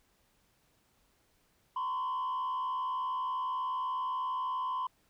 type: tone with frequency modulation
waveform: sine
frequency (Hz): 1024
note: C6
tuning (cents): -38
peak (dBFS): -29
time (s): 1.76-4.87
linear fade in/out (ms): 5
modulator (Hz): 71.7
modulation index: 0.69
effects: tanh soft clip ceiling -30 dBFS + pink hiss -71 dBFS RMS until 5.09 s